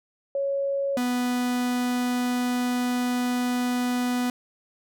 sine / 45% pulse tone pair in turn, 554.4 / 247 Hz, C#5 / B3, 0 / 0 cents, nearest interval octave + major second, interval 1400 cents, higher first, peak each -23 dBFS, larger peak neither, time 0.35-0.97 / 0.97-4.3 s, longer second, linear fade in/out 2 ms, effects none

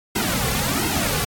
pink noise with flanger, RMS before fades -22 dBFS, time 0.15-1.25 s, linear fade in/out 10 ms, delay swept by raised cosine 1.7 to 3.2 ms, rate 1.4 Hz, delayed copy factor -0.85, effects AAC 64 kbps

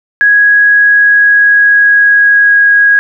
sine tone with pitch glide, 1661.2 to 1648.8 Hz, G#6 to G#6, 0 to -13 cents, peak -3 dBFS, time 0.21-2.99 s, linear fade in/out 0 ms, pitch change -13 cents, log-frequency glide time 0.69-2.84 s, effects none

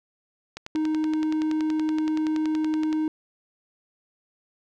click train, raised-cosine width 0.2 ms, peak -18 dBFS, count 26, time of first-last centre 0.57-2.928 s, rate 10.6 Hz
triangle tone, 311.1 Hz, D#4, in tune, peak -20 dBFS, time 0.75-3.08 s, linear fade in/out 2 ms
effects none

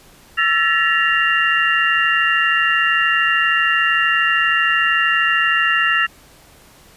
sine tone cluster, 1336 / 1742 / 1895 / 2781 Hz, E6 / A6 / A#6 / F7, +23 / -18 / +28 / -8 cents, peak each -19 dBFS, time 0.37-6.07 s, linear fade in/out 20 ms, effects pink hiss -47 dBFS RMS until 6.96 s + resampled to 32000 Hz

